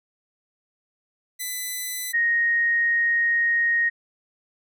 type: tone pair in turn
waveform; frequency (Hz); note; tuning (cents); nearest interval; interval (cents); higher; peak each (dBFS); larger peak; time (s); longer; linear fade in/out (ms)
5% pulse / sine; 2001 / 1868; B6 / A#6; +22 / +3; minor second; 119; first; -18; neither; 1.39-2.13 / 2.13-3.9; second; 20
effects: none